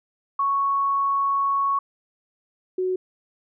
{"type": "tone pair in turn", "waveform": "sine", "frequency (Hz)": [1108.7, 370], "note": ["C#6", "F#4"], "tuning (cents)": [0, 0], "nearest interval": "octave + perfect fifth", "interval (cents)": 1900, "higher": "first", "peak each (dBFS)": [-19, -21], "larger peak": "first", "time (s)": [[0.39, 1.79], [2.78, 2.96]], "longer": "first", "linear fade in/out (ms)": 5, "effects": []}